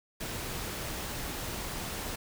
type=noise; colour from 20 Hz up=pink; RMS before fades=-37 dBFS; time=0.2-2.16 s; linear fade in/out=10 ms; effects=none